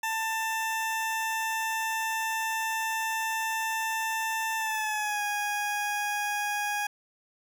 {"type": "tone with pitch glide", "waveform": "20% pulse", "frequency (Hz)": [890, 825.6], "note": ["A5", "G#5"], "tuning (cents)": [20, -10], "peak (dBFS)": -23, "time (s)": [0.03, 6.87], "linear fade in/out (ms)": 5, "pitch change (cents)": -130, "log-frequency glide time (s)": [4.57, 5.22], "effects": []}